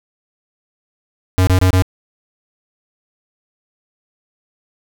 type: tone bursts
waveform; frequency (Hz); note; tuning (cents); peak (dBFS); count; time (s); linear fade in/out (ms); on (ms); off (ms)
square; 92.5; F#2; 0; -10; 4; 1.38-1.822; 0; 91; 26
effects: none